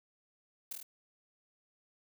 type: noise with echo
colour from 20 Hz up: blue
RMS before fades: -39 dBFS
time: 0.71-0.73 s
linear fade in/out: 5 ms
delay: 25 ms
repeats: 4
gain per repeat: -2 dB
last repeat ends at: 0.83 s
effects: none